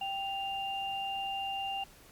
sine tone pair together, 784 / 2795 Hz, G5 / F7, 0 / +1 cents, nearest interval octave + minor seventh, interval 2201 cents, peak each -35 / -37 dBFS, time 0.01-1.84 s, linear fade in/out 5 ms, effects pink hiss -57 dBFS RMS until 2.11 s + Opus 48 kbps

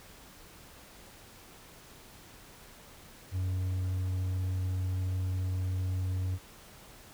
triangle tone, 92.5 Hz, F#2, in tune, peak -27 dBFS, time 3.31-6.39 s, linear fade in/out 50 ms, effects pink hiss -53 dBFS RMS until 7.13 s

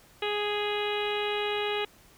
harmonic tone with a mistuned harmonic, 415.3 Hz, G#4, in tune, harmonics 1 / 2 / 3 / 4 / 5 / 6 / 7 / 8 / 9, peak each -30 / -35 / -39 / -40 / -39 / -37 / -37 / -40 / -42 dBFS, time 0.22-1.85 s, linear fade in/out 5 ms, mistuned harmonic 9, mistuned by +54 cents, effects pink hiss -57 dBFS RMS until 2.17 s

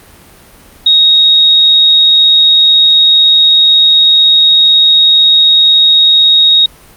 sine tone, 3758 Hz, A#7, 13 cents sharp, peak -3 dBFS, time 0.86-6.66 s, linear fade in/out 5 ms, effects pink hiss -39 dBFS RMS until 6.96 s + Opus 48 kbps

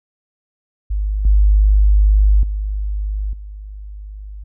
sine tone with level steps, 51 Hz, G#1, 31 cents flat, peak -16 / -8 / -18 / -29 dBFS, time 0.9-4.44 s, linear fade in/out 10 ms, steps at 1.25 / 2.43 / 3.33 s, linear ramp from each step 2 ms, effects none

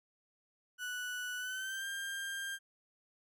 35% pulse tone with pitch glide, 1480 to 1595.4 Hz, F#6 to G6, 0 to +30 cents, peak -36 dBFS, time 0.78-2.59 s, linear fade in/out 50 ms, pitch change +130 cents, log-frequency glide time 1.37-1.87 s, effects none

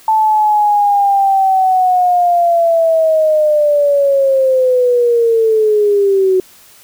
sine linear sweep, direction down, 880 to 370 Hz, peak -8 dBFS, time 0.08-6.4 s, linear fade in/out 2 ms, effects white hiss -43 dBFS RMS until 6.83 s

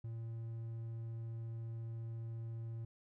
triangle tone, 114.3 Hz, A#2, 34 cents flat, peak -39 dBFS, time 0.04-2.85 s, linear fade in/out 5 ms, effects none

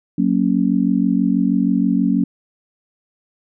sine chord, F# major, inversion none, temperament just, 185 / 231.2 / 277.5 Hz, F#3 / A#3 / C#4, 0 / -14 / +2 cents, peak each -18 dBFS, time 0.18-2.24 s, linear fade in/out 5 ms, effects none

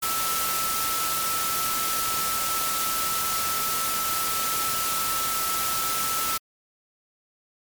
sine tone in noise, 1318.5 Hz, E6, in tune, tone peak -28 dBFS, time 0.02-6.38 s, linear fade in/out 10 ms, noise white, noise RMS -27 dBFS, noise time 0.02-6.38 s, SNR -4 dB, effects MP3 96 kbps

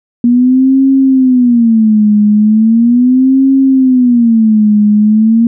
sine tone with vibrato, 237 Hz, A#3, 29 cents sharp, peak -4 dBFS, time 0.24-5.47 s, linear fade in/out 2 ms, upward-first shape sine, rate 0.38 Hz, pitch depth 220 cents each way, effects none

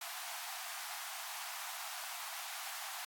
pink high-pass noise, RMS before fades -44 dBFS, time 0.01-3.05 s, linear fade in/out 5 ms, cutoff 680 Hz, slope 96 dB/octave, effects AAC 64 kbps

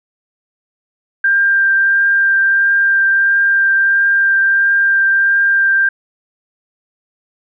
sine tone with vibrato, 1588 Hz, G6, 22 cents sharp, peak -9 dBFS, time 1.24-5.89 s, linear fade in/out 5 ms, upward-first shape triangle, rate 1.5 Hz, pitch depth 11 cents each way, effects none

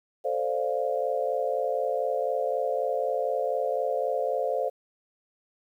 sine chord, D minor seventh, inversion second, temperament equal, 440 / 523.3 / 587.3 / 698.5 Hz, A4 / C5 / D5 / F5, 0 / 0 / 0 / 0 cents, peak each -32 / -28 / -31 / -31 dBFS, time 0.24-4.7 s, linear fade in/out 20 ms, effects 10-bit

